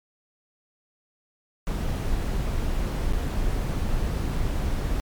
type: noise with dropouts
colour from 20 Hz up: brown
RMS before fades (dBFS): -25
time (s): 1.67-5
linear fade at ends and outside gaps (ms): 0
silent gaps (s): 3.126-3.134
effects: MP3 96 kbps